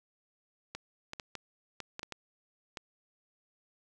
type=clicks; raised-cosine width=0.2 ms; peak=-22 dBFS; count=9; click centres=0.75 / 1.134 / 1.198 / 1.353 / 1.803 / 1.994 / 2.031 / 2.123 / 2.772 s; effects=none